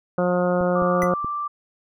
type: harmonic tone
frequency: 178.8 Hz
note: F3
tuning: 41 cents sharp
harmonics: 1 / 2 / 3 / 4 / 5 / 6 / 7 / 8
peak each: -23 / -27 / -21 / -29 / -35 / -36 / -31 / -34 dBFS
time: 0.18-1.14 s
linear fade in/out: 2 ms
type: click train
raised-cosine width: 3 ms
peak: -19 dBFS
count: 4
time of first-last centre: 0.61-1.246 s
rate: 4.72 Hz
type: tone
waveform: sine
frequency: 1174.7 Hz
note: D6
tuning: in tune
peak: -24 dBFS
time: 0.75-1.48 s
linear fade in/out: 10 ms
type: tone with exponential decay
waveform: square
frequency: 1998 Hz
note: B6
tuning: 20 cents sharp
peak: -24 dBFS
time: 1.02-1.12 s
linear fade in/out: 0 ms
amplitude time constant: 20 ms
effects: none